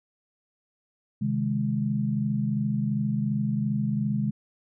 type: chord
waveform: sine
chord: Ab major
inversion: first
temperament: equal with one note detuned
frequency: 132.79 / 155.56 / 207.7 Hz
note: C3 / Eb3 / Ab3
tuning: +26 / 0 / 0 cents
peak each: -28 / -31 / -26 dBFS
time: 1.21-4.31 s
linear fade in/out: 10 ms
effects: none